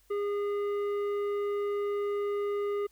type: tone with tanh clipping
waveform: sine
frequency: 408.2 Hz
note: G#4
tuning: 30 cents flat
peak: -30 dBFS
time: 0.1-2.87 s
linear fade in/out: 10 ms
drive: 10 dB
effects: added 48 Hz sine -65 dBFS peak until 2.91 s + white hiss -67 dBFS RMS until 2.91 s